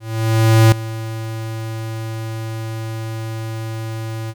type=tone with ADSR envelope; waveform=square; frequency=111.8 Hz; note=A2; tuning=28 cents sharp; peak=-7 dBFS; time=0-4.34 s; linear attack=720 ms; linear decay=4 ms; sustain=-17 dB; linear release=47 ms; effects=none